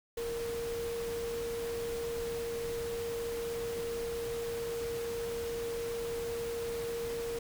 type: tone in noise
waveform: sine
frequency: 466.2 Hz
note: A#4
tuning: in tune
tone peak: -34 dBFS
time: 0.17-7.39 s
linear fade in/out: 5 ms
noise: pink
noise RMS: -44 dBFS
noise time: 0.17-7.39 s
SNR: +7 dB
effects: none